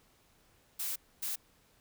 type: noise bursts at uneven times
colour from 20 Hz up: blue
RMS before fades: -36 dBFS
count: 2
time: 0.79-0.96 / 1.22-1.36 s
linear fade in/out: 10 ms
effects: pink hiss -67 dBFS RMS until 1.8 s